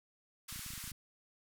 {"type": "band-pass noise", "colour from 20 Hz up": "white", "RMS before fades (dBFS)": -46, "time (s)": [0.48, 0.92], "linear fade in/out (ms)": 10, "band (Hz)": [1100, 14000], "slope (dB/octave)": 24}
{"type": "clicks", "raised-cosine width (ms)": 5, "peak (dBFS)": -38, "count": 10, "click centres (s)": [0.526, 0.56, 0.593, 0.663, 0.705, 0.736, 0.778, 0.841, 0.877, 0.917]}
{"effects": []}